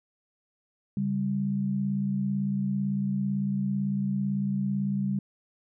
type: tone pair together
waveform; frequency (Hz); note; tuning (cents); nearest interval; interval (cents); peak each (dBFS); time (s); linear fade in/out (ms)
sine; 139.87 / 197.8; C#3 / G3; +16 / +16; tritone; 600; -31 / -26; 0.97-5.19; 2
effects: none